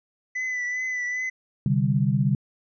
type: tone with vibrato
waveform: triangle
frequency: 1998 Hz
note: B6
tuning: 20 cents sharp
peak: -24 dBFS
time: 0.35-1.3 s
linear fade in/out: 10 ms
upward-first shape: triangle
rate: 2.5 Hz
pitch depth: 37 cents each way
type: chord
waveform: sine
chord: C suspended second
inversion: none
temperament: just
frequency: 130.81 / 147.16 / 196.22 Hz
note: C3 / D3 / G3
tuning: 0 / +4 / +2 cents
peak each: -23 / -23 / -24 dBFS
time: 1.66-2.35 s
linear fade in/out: 2 ms
effects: resampled to 16000 Hz